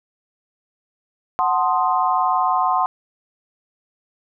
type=chord; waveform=sine; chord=F# diminished seventh; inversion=none; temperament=equal; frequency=740 / 880 / 1046.5 / 1244.5 Hz; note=F#5 / A5 / C6 / Eb6; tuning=0 / 0 / 0 / 0 cents; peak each=-20 / -24 / -19 / -25 dBFS; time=1.39-2.86 s; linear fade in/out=0 ms; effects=none